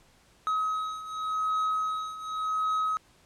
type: beating tone pair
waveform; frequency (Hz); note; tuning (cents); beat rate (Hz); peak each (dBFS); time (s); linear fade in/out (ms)
triangle; 1272 / 1272.88; D#6 / D#6; +38 / +39; 0.88; -31 / -27; 0.47-2.97; 0
effects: pink hiss -61 dBFS RMS until 3.25 s + low-pass 10000 Hz 12 dB/octave